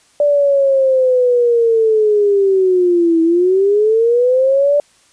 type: linear two-way sweep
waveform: sine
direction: down then up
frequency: 587.3 to 324.6 to 587.3 Hz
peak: -9 dBFS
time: 0.2-4.8 s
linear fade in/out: 2 ms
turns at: 3.22 s
effects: white hiss -52 dBFS RMS until 5.12 s + resampled to 22050 Hz